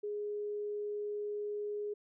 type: tone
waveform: sine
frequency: 415.3 Hz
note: G#4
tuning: in tune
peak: -35 dBFS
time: 0.03-1.94 s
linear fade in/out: 10 ms
effects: none